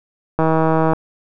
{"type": "click train", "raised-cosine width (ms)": 1, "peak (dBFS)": -3, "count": 88, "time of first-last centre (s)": [0.39, 0.934], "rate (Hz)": 160, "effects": []}